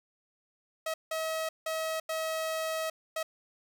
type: tone bursts at uneven times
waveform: sawtooth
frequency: 640 Hz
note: D#5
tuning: 49 cents sharp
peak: -27 dBFS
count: 5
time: 0.86-0.94 / 1.11-1.49 / 1.66-2 / 2.09-2.9 / 3.16-3.23 s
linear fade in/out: 5 ms
effects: none